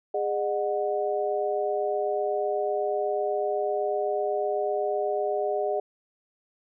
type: tone cluster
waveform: sine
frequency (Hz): 411.4 / 607 / 735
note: G#4 / D#5 / F#5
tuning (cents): -16 / -43 / -12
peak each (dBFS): -28 / -28 / -30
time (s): 0.14-5.8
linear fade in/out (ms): 5
effects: none